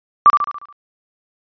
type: tone with echo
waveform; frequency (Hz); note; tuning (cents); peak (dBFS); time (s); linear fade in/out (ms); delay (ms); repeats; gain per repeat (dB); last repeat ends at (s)
sine; 1170; D6; -7; -3; 0.26-0.3; 0; 71; 6; -6; 0.726
effects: resampled to 11025 Hz